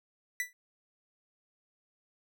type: tone with exponential decay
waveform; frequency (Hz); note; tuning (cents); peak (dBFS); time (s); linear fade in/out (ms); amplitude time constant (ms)
45% pulse; 1975.5; B6; 0; -27; 0.4-0.53; 1; 27
effects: none